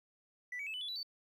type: tone with pitch steps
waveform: triangle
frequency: 1975 / 2269 / 2606 / 2994 / 3439 / 3950 / 4537 Hz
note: B6 / C#7 / E7 / F#7 / A7 / B7 / C#8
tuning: 0 / +40 / -20 / +20 / -40 / 0 / +39 cents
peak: -36 dBFS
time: 0.52-1.031 s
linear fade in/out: 5 ms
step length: 73 ms
effects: tanh soft clip ceiling -35 dBFS